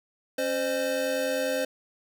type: tone cluster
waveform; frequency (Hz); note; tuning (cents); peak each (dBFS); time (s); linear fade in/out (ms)
square; 273.8 / 519 / 609; C#4 / C5 / D#5; -21 / -14 / -37; -35 / -28 / -32; 0.38-1.65; 5
effects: none